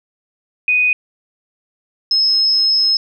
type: tone pair in turn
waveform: sine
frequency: 2489 / 5174 Hz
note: D#7 / E8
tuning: 0 / -33 cents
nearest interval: octave + minor second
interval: 1267 cents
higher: second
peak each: -11 dBFS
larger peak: neither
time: 0.68-0.93 / 2.11-2.97 s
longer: second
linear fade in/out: 2 ms
effects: none